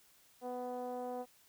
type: tone with low-pass filter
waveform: 10% pulse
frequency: 248.6 Hz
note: B3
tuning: 12 cents sharp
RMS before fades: -41 dBFS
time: 0.41-1.26 s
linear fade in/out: 50 ms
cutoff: 640 Hz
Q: 2.9
effects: white hiss -66 dBFS RMS until 1.48 s